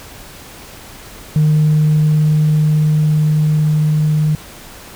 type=tone with level ramp; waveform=sine; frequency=153 Hz; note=D#3; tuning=29 cents flat; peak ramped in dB=-7 to -10 dBFS; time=1.36-4.35 s; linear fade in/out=0 ms; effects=tanh soft clip ceiling -6 dBFS + pink hiss -36 dBFS RMS until 4.95 s